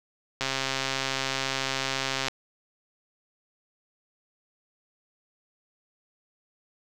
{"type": "click train", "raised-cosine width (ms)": 0.2, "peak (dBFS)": -10, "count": 252, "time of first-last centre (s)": [0.41, 2.283], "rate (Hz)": 134, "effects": []}